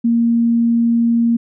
sine tone, 233.1 Hz, A#3, in tune, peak -11 dBFS, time 0.04-1.37 s, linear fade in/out 10 ms, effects none

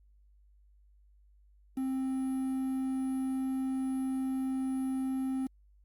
triangle tone with quantisation, 263.4 Hz, C4, 12 cents sharp, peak -28 dBFS, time 1.77-5.47 s, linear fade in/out 5 ms, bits 9, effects added 50 Hz sine -59 dBFS peak until 5.84 s + Opus 48 kbps

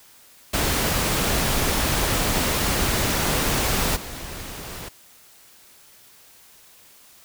pink noise with level steps, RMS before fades -22 / -35 dBFS, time 0.53-4.89 s, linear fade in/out 10 ms, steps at 3.95 s, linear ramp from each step 20 ms, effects white hiss -51 dBFS RMS until 7.24 s

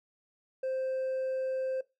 sine tone with hard clipping, 523.3 Hz, C5, in tune, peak -31 dBFS, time 0.63-1.81 s, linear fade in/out 5 ms, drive 2 dB, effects noise-tail reverb RT60 0.2 s tail -18 dB re dry

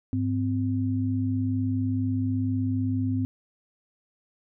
sine tone pair together, 102.55 / 258.4 Hz, G#2 / C4, -21 / -21 cents, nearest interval octave + major third, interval 1600 cents, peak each -26 / -26 dBFS, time 0.13-3.25 s, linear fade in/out 0 ms, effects none

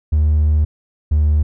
triangle tone pair in turn, 76.2 / 75.54 Hz, D#2 / D2, -36 / +49 cents, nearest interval unison, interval 15 cents, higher first, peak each -8 dBFS, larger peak neither, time 0.12-0.65 / 1.11-1.43 s, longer first, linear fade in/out 10 ms, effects tanh soft clip ceiling -6 dBFS

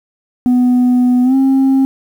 sine tone with pitch glide, 248.3 to 267.7 Hz, B3 to C4, +9 to +40 cents, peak -5 dBFS, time 0.46-1.85 s, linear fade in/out 0 ms, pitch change +131 cents, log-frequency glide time 1.23-1.35 s, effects tanh soft clip ceiling -7 dBFS + 7-bit

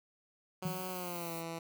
10% pulse tone with pitch glide, 185 to 165.77 Hz, F#3 to E3, 0 to +10 cents, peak -31 dBFS, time 0.62-1.59 s, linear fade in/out 5 ms, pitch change -190 cents, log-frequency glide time 0.9-1.34 s
violet noise, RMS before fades -46 dBFS, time 0.63-1.44 s, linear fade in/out 50 ms
sine tone with exponential decay, 164.81 Hz, E3, in tune, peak -32 dBFS, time 0.65-0.94 s, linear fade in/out 5 ms, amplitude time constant 63 ms
effects none

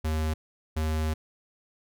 square tone pair in turn, 78.3 / 78.3 Hz, D#2 / D#2, +11 / +11 cents, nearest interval unison, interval 0 cents, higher neither, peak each -26 / -26 dBFS, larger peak neither, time 0.04-0.34 / 0.76-1.14 s, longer second, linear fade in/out 10 ms, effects none

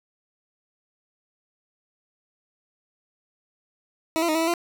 20% pulse tone with pitch steps, 322.1 / 339.7 / 310.9 / 325.4 / 328.2 / 343.6 Hz, E4 / F4 / D#4 / E4 / E4 / F4, -40 / -48 / -1 / -22 / -8 / -28 cents, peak -16 dBFS, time 4.16-4.538 s, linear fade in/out 0 ms, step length 63 ms, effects none

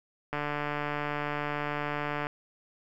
click train, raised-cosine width 0.5 ms, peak -17 dBFS, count 286, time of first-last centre 0.33-2.269 s, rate 147 Hz, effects 9-bit

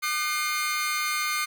sawtooth tone cluster, 1212 / 1517 / 2120 Hz, D#6 / F#6 / C7, -46 / +43 / +22 cents, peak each -25 / -31 / -25 dBFS, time 0.02-1.46 s, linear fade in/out 20 ms, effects none

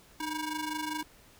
sawtooth ring-modulated tone, 635 Hz, D#5, 35 cents sharp, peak -26 dBFS, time 0.2-1.03 s, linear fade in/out 5 ms, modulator 330 Hz, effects pink hiss -58 dBFS RMS until 1.39 s

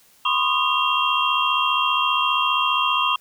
sine tone cluster, 1009 / 1084 / 1228 / 2758 / 3218 Hz, B5 / C#6 / D#6 / F7 / G7, +37 / -39 / -23 / -22 / +45 cents, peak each -24 dBFS, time 0.25-3.16 s, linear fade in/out 5 ms, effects white hiss -55 dBFS RMS until 3.2 s

